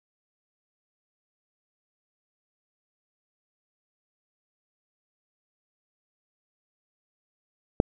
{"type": "click", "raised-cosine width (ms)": 2, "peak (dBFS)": -4, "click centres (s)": 7.801, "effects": []}